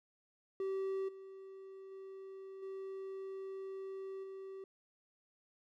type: tone with level steps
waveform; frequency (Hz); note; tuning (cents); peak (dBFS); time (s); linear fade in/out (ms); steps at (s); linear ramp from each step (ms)
triangle; 385.5; G4; -29; -33 / -47 / -45 / -40 / -43; 0.6-4.64; 2; 1.08 / 1.91 / 2.62 / 4.23; 10
effects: none